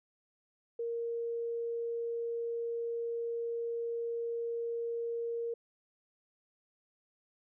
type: tone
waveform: sine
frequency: 466.2 Hz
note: A#4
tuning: in tune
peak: -33 dBFS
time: 0.79-5.54 s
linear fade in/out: 5 ms
effects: none